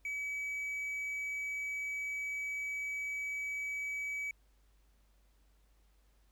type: tone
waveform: triangle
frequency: 2282 Hz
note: C#7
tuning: 50 cents sharp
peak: -34 dBFS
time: 0.05-4.31 s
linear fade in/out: 2 ms
effects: added 50 Hz sine -65 dBFS peak until 6.31 s + pink hiss -75 dBFS RMS until 6.31 s